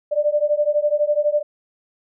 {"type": "beating tone pair", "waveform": "sine", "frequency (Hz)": [587.3, 599.3], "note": ["D5", "D5"], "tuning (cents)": [0, 35], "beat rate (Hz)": 12, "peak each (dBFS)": -19, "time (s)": [0.11, 1.43], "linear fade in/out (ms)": 20, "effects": []}